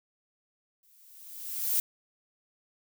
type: noise with exponential growth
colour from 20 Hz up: violet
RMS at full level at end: -25 dBFS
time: 0.83-1.8 s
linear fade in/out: 2 ms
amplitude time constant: 210 ms
effects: none